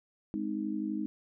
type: chord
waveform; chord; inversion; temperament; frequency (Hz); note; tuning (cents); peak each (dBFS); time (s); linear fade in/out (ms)
sine; Ab major; none; just; 207.7 / 259.6 / 311.5; Ab3 / C4 / Eb4; 0 / -13 / +2; -35 / -39 / -34; 0.34-1.06; 0
effects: none